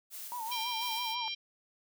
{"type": "noise with tremolo", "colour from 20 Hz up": "blue", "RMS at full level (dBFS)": -43, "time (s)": [0.1, 1.16], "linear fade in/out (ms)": 50, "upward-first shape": "square", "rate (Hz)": 2.8, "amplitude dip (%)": 30}
{"type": "tone with vibrato", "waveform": "sine", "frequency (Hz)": 932.3, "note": "A#5", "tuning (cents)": 0, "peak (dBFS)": -36, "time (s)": [0.32, 1.28], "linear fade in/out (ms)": 0, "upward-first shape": "sine", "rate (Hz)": 6.1, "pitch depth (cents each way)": 100}
{"type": "harmonic tone", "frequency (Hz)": 792, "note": "G5", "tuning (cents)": 18, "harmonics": [3, 4, 5, 6, 7], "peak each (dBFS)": [-41, -38, -42, -48, -43], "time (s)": [0.51, 1.35], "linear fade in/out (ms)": 10}
{"effects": []}